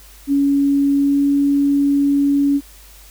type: tone with pitch glide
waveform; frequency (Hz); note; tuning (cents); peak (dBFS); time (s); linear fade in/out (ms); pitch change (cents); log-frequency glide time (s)
sine; 280.5 to 282.3; C#4 to C#4; +21 to +32; -12; 0.27-2.61; 50; +11; 0.93-1.28
effects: added 50 Hz sine -43 dBFS peak until 3.1 s + white hiss -45 dBFS RMS until 3.1 s